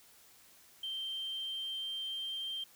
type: tone with pitch glide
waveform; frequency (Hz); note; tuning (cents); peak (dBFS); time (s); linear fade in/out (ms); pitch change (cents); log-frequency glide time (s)
sine; 3136 to 3158; G7 to G7; 0 to +12; -35; 0.83-2.64; 5; +12; 0.96-2.46
effects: tanh soft clip ceiling -33 dBFS + white hiss -61 dBFS RMS until 2.75 s